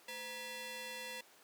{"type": "ring-modulated tone", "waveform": "15% pulse", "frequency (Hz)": 730, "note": "F#5", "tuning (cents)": -24, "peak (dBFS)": -33, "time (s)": [0.08, 1.21], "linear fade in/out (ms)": 5, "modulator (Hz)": 1240, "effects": ["pink hiss -62 dBFS RMS until 1.43 s", "high-pass 400 Hz 12 dB/octave"]}